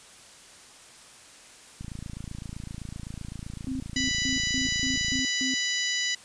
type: click train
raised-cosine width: 5 ms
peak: -25 dBFS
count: 95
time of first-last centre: 1.81-5.191 s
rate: 27.8 Hz
type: tone bursts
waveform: sine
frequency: 261.6 Hz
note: C4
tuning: in tune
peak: -29 dBFS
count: 7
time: 3.67-5.54 s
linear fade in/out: 0 ms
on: 130 ms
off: 160 ms
type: harmonic tone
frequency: 987.8 Hz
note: B5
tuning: in tune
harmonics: 2 / 3 / 4 / 5 / 6 / 7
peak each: -30 / -32 / -33 / -34 / -35 / -35 dBFS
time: 3.96-6.15 s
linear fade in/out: 5 ms
effects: white hiss -50 dBFS RMS until 6.24 s + resampled to 22050 Hz